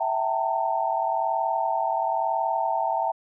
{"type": "tone cluster", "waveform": "sine", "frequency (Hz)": [660, 769, 867, 908], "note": ["E5", "G5", "A5", "A#5"], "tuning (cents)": [2, -33, -26, -46], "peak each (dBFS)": [-28, -27, -33, -26], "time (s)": [0, 3.12], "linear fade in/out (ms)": 10, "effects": []}